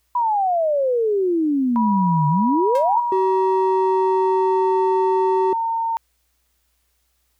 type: exponential two-way sweep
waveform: sine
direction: down then up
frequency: 993 to 146.83 to 993 Hz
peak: -16 dBFS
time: 0.15-3 s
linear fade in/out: 5 ms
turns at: 2.28 s
type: tone with pitch glide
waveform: sine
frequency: 972 to 912.2 Hz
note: B5 to A#5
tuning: -28 to -38 cents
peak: -19 dBFS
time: 1.76-5.97 s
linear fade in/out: 0 ms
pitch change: -110 cents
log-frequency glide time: 2.48-4.79 s
type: tone with exponential decay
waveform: sawtooth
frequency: 533 Hz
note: C5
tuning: 32 cents sharp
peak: -23 dBFS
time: 2.75-2.9 s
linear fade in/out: 2 ms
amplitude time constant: 31 ms
type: tone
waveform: triangle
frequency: 379.4 Hz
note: F#4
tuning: 43 cents sharp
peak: -15 dBFS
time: 3.12-5.53 s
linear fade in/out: 2 ms
effects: added 60 Hz sine -68 dBFS peak until 7.39 s + white hiss -68 dBFS RMS until 7.39 s